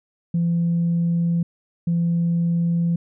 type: tone pair in turn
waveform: sine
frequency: 169.8 / 169.8 Hz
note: F3 / F3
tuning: -48 / -48 cents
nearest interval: unison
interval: 0 cents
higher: neither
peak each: -16 dBFS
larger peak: neither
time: 0.34-1.43 / 1.87-2.96 s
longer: neither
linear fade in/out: 5 ms
effects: tanh soft clip ceiling -14 dBFS